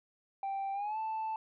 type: tone with pitch glide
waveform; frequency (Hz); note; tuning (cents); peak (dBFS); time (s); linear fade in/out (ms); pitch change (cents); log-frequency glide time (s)
sine; 784 to 880; G5 to A5; 0 to 0; -31; 0.43-1.36; 2; +200; 0.73-0.98
effects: tanh soft clip ceiling -32 dBFS